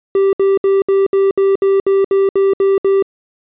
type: tone bursts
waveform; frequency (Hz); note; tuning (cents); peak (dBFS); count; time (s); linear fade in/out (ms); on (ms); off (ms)
triangle; 390.9; G4; -5; -7; 12; 0.15-3.025; 2; 180; 65
effects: resampled to 8000 Hz